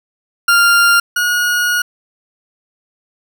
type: tone pair in turn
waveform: 40% pulse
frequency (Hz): 1396.9 / 1446.2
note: F6 / F#6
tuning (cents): 0 / -40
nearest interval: minor second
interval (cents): 60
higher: second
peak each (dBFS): -7 / -12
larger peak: first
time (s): 0.48-1 / 1.16-1.82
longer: second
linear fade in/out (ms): 5
effects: none